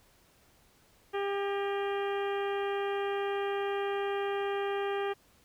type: harmonic tone with a mistuned harmonic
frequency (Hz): 399.7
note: G4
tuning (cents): +34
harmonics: 1 / 2 / 3 / 4 / 5 / 6 / 7 / 8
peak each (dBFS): -31 / -37 / -41 / -43 / -45 / -47 / -48 / -49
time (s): 1.13-5.14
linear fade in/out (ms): 20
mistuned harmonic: 5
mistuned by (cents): -72
effects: pink hiss -64 dBFS RMS until 5.44 s